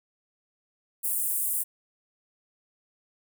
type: high-pass noise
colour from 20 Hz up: pink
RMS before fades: -28 dBFS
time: 1.03-1.64 s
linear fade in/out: 20 ms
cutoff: 8700 Hz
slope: 48 dB/octave
effects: none